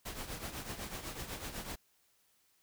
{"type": "noise with tremolo", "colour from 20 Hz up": "pink", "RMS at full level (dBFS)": -40, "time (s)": [0.05, 1.76], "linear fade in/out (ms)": 10, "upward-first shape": "triangle", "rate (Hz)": 8, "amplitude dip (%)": 70, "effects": ["white hiss -72 dBFS RMS until 2.62 s"]}